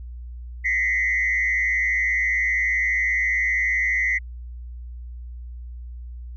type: tone with frequency modulation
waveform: sine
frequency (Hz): 2022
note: B6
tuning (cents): +40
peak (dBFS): -18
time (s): 0.64-4.19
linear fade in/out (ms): 20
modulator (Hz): 115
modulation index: 0.92
effects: tanh soft clip ceiling -14 dBFS + added 60 Hz sine -33 dBFS peak until 6.36 s